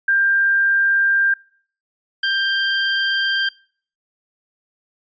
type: tone pair in turn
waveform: sine / 25% pulse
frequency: 1591 / 1581.9 Hz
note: G6 / G6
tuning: +25 / +15 cents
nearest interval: unison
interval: 10 cents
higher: first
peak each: -13 dBFS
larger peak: neither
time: 0.08-1.34 / 2.23-3.49 s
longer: neither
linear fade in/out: 5 ms
effects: noise-tail reverb RT60 0.5 s tail -24 dB re dry + resampled to 16000 Hz